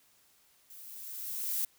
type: noise with level ramp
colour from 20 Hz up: violet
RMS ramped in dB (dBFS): -51 to -31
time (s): 0.7-1.65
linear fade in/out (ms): 2
effects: white hiss -66 dBFS RMS until 1.78 s